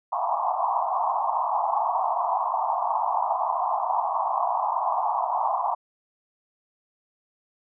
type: band-pass noise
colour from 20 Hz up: white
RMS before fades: -25 dBFS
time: 0.12-5.75 s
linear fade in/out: 10 ms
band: 670 to 1100 Hz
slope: 96 dB/octave
effects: none